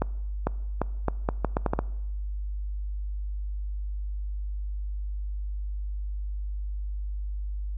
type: accelerating click train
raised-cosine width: 1 ms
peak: -10 dBFS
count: 10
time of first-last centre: 0.02-1.79 s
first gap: 450 ms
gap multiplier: 0.77
effects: noise-tail reverb RT60 1.0 s tail -22 dB re dry + added 50 Hz sine -29 dBFS peak until 7.77 s